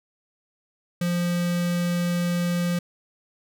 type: tone with notch filter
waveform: square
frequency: 174.61 Hz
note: F3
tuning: in tune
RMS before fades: -24 dBFS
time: 1.01-2.79 s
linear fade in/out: 5 ms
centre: 830 Hz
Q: 2
effects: none